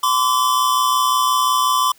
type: tone pair together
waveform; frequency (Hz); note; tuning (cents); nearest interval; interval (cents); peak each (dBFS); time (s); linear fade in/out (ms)
square; 1026 / 1151.6; C6 / D6; -34 / -34; major second; 200; -18; 0.03-1.92; 5
effects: white hiss -52 dBFS RMS until 1.98 s